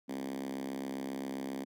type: tone with high-pass filter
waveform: 5% pulse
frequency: 67.5 Hz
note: C#2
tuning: 45 cents flat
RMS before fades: -39 dBFS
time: 0.08-1.65 s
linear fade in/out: 20 ms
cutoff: 240 Hz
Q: 7
effects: none